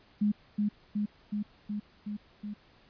sine tone with echo, 208 Hz, G#3, 3 cents sharp, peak -23 dBFS, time 0.21-0.32 s, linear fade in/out 10 ms, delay 370 ms, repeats 6, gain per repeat -2 dB, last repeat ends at 2.54 s, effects pink hiss -61 dBFS RMS until 2.89 s + resampled to 11025 Hz

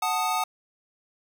square chord, D# diminished, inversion first, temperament equal, 740 / 880 / 1244.5 Hz, F#5 / A5 / D#6, 0 / 0 / 0 cents, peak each -29 dBFS, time 0.02-0.44 s, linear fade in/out 5 ms, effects none

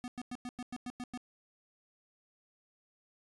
square tone bursts, 246.9 Hz, B3, in tune, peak -39 dBFS, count 9, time 0.04-1.175 s, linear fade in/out 0 ms, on 39 ms, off 98 ms, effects resampled to 24000 Hz

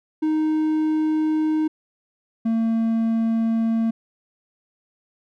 triangle tone pair in turn, 311.1 / 226.3 Hz, D#4 / A3, 0 / +49 cents, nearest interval tritone, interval 551 cents, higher first, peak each -16 dBFS, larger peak neither, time 0.22-1.68 / 2.45-3.91 s, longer neither, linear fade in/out 10 ms, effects none

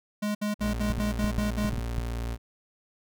square tone bursts, 208.8 Hz, G#3, 10 cents sharp, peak -27 dBFS, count 8, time 0.22-1.701 s, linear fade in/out 10 ms, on 130 ms, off 63 ms
35% pulse tone, 58.3 Hz, A#1, 1 cent sharp, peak -28 dBFS, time 0.59-2.38 s, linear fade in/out 50 ms
clicks, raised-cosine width 5 ms, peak -19 dBFS, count 8, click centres 0.903 / 0.981 / 1.243 / 1.383 / 1.648 / 1.733 / 1.783 / 1.983 s
effects none

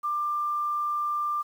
sine tone, 1189 Hz, D6, 21 cents sharp, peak -25 dBFS, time 0.03-1.43 s, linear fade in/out 20 ms, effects 9-bit

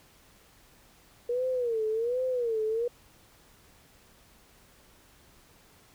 sine tone with vibrato, 472.6 Hz, A#4, 24 cents sharp, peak -26 dBFS, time 1.29-2.88 s, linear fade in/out 5 ms, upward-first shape sine, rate 1.3 Hz, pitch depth 150 cents each way, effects pink hiss -59 dBFS RMS until 5.94 s

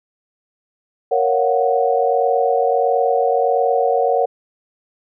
sine chord, Gb major seventh, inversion first, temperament equal, 466.2 / 554.4 / 698.5 / 740 Hz, Bb4 / Db5 / F5 / Gb5, 0 / 0 / 0 / 0 cents, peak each -18 / -19 / -24 / -18 dBFS, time 1.11-4.26 s, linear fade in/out 10 ms, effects none

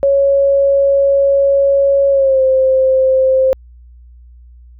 sine tone with pitch glide, 554.4 to 525.1 Hz, C#5 to C5, 0 to +6 cents, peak -8 dBFS, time 0.03-3.53 s, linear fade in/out 0 ms, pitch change -94 cents, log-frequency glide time 2.1-2.42 s, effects added 60 Hz sine -37 dBFS peak until 4.79 s

